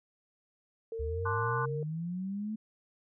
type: tone with pitch glide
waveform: sine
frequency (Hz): 452.3 to 462.3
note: A4 to A#4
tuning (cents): +48 to -14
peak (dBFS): -35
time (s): 0.92-1.83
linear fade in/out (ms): 2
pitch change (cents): +38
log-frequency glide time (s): 1.14-1.22
type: linear sweep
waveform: sine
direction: up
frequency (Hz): 69.3 to 220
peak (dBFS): -33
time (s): 0.99-2.56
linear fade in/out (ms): 10
type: chord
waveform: sine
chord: D dominant seventh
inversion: second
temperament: equal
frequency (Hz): 880 / 1046.5 / 1174.7 / 1480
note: A5 / C6 / D6 / F#6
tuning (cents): 0 / 0 / 0 / 0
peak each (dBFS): -39 / -34 / -37 / -36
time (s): 1.25-1.66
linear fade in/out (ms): 10
effects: none